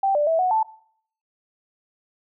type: tone with pitch steps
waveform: sine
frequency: 781 / 590 / 652 / 736 / 880 Hz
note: G5 / D5 / E5 / F#5 / A5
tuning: -7 / +8 / -19 / -9 / 0 cents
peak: -17 dBFS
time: 0.03-0.63 s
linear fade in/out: 5 ms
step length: 120 ms
effects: noise-tail reverb RT60 0.6 s tail -20 dB re dry